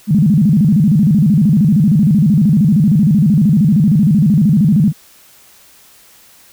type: tone with vibrato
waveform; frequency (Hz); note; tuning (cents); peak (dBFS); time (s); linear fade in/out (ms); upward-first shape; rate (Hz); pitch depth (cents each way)
sine; 178.6; F3; +39; -7; 0.07-4.93; 50; square; 13; 280
effects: white hiss -45 dBFS RMS until 6.52 s